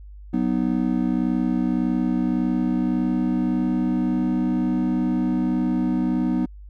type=chord; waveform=triangle; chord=B major; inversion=second; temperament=just; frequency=185.21 / 246.9 / 308.7 Hz; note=F#3 / B3 / D#4; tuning=+2 / 0 / -14 cents; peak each=-23 / -20 / -23 dBFS; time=0.33-6.46 s; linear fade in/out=10 ms; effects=added 50 Hz sine -38 dBFS peak until 6.69 s